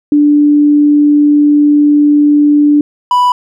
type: tone pair in turn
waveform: sine / triangle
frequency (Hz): 293.7 / 987.9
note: D4 / B5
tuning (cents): 0 / 0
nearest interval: octave + major sixth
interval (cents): 2100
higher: second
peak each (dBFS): -4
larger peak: neither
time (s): 0.12-2.81 / 3.11-3.32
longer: first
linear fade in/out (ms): 2
effects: none